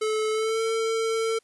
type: tone with pitch glide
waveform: square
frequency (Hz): 433.6 to 449.2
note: A4 to A4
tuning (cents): -25 to +36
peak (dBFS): -24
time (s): 0.01-1.39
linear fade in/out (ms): 10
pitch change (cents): +61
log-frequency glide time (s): 0.31-0.6
effects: white hiss -66 dBFS RMS until 1.43 s + resampled to 24000 Hz